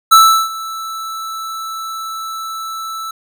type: tone with ADSR envelope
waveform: square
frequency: 1318.5 Hz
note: E6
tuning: in tune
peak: -3 dBFS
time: 0.11-3.11 s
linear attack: 16 ms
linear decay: 360 ms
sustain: -20 dB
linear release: 4 ms
effects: none